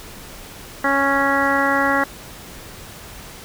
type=harmonic tone; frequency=276.9 Hz; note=C#4; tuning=2 cents flat; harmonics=1 / 2 / 3 / 4 / 5 / 6 / 7; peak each=-23 / -23 / -23 / -23 / -23 / -23 / -23 dBFS; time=0.84-2.04 s; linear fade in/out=5 ms; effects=pink hiss -38 dBFS RMS until 3.44 s